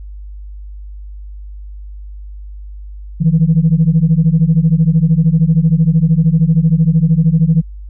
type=beating tone pair; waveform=sine; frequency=155.56 / 168.56 Hz; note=D#3 / E3; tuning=0 / +39 cents; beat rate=13 Hz; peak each=-10 dBFS; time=3.2-7.62 s; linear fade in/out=20 ms; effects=tanh soft clip ceiling -2 dBFS + added 50 Hz sine -27 dBFS peak until 7.89 s